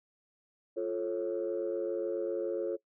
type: chord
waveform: sine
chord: F augmented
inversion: none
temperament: just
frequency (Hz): 349.2 / 436.5 / 545.7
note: F4 / A4 / C#5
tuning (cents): 0 / -14 / -27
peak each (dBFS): -34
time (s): 0.76-2.77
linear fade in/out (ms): 20
effects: noise-tail reverb RT60 0.1 s tail -21 dB re dry + tanh soft clip ceiling -24 dBFS